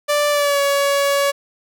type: tone with pitch glide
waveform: sawtooth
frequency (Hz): 587 to 562.8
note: D5 to C#5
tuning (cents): -1 to +26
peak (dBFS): -11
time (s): 0.08-1.32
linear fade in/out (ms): 20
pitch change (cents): -73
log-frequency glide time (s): 0.3-0.6
effects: none